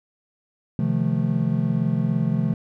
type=chord; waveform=triangle; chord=F dominant seventh; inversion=second; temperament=just; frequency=130.96 / 157.15 / 174.61 / 218.3 Hz; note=C3 / Eb3 / F3 / A3; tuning=+2 / +18 / 0 / -13 cents; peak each=-23 dBFS; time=0.79-2.54 s; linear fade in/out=2 ms; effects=none